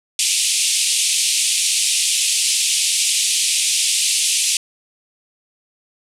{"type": "band-pass noise", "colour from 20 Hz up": "white", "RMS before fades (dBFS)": -18, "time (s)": [0.19, 4.57], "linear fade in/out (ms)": 2, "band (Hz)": [2400, 10000], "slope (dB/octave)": 48, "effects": []}